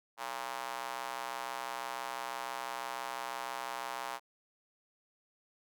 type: tone with high-pass filter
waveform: square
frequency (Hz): 63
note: B1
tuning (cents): +35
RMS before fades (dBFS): -40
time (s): 0.17-4.2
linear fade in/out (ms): 50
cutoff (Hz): 890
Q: 2.3
effects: none